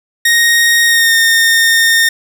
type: tone with pitch glide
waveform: sawtooth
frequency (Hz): 1864.7 to 1830.5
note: A#6 to A#6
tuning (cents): 0 to -32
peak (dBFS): -4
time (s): 0.25-2.09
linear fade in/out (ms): 5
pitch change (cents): -32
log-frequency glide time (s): 0.86-1.14
effects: none